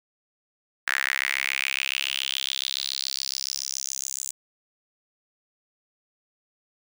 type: tone with high-pass filter sweep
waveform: sawtooth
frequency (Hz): 67.1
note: C2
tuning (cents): +44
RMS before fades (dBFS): -29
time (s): 0.87-4.31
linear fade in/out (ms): 5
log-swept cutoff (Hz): 1700 to 7400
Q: 4.7
effects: none